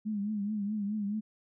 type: tone with vibrato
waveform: sine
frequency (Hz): 207.7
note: G#3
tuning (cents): 0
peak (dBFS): -30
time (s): 0.05-1.21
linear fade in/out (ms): 20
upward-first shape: triangle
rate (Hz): 4.7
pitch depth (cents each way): 91
effects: none